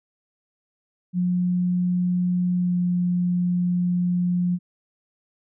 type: tone with pitch glide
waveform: sine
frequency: 179.1 to 177.66 Hz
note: F3 to F3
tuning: +44 to +30 cents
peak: -19 dBFS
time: 1.13-4.59 s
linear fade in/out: 50 ms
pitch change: -14 cents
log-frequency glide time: 2.57-2.75 s
effects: none